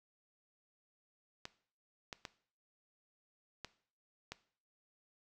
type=clicks; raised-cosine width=0.2 ms; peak=-25 dBFS; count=5; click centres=1.454 / 2.128 / 2.252 / 3.647 / 4.32 s; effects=noise-tail reverb RT60 0.5 s tail -17 dB re dry